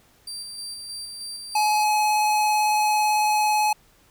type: tone with tremolo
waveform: 30% pulse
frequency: 4699 Hz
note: D8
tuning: in tune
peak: -29 dBFS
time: 0.27-1.84 s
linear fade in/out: 5 ms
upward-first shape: square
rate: 3.2 Hz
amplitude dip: 30%
type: tone with vibrato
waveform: square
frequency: 848 Hz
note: G#5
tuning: 36 cents sharp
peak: -19 dBFS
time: 1.55-3.73 s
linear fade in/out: 5 ms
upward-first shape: sine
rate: 18 Hz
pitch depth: 8 cents each way
effects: pink hiss -58 dBFS RMS until 4.1 s